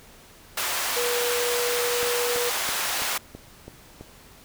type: high-pass noise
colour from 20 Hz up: pink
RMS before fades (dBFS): -27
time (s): 0.57-3.18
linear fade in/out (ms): 5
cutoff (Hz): 830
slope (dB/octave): 12
type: tone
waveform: sine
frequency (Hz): 483.4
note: B4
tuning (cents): -37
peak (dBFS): -25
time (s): 0.96-2.5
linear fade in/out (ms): 10
type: click train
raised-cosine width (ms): 2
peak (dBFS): -25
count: 7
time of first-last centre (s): 2.03-4.01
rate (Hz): 3.03
effects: pink hiss -50 dBFS RMS until 4.44 s